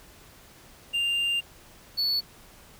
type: tone pair in turn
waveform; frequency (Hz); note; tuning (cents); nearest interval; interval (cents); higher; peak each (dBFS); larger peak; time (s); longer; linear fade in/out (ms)
triangle; 2794 / 4435; F7 / C#8; 0 / 0; minor sixth; 800; second; -22; neither; 0.93-1.41 / 1.97-2.21; first; 20
effects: pink hiss -52 dBFS RMS until 2.79 s